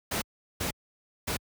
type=noise bursts at uneven times; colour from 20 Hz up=pink; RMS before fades=-30 dBFS; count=3; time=0.11-0.22 / 0.6-0.71 / 1.27-1.37 s; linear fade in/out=10 ms; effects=high-pass 60 Hz 12 dB/octave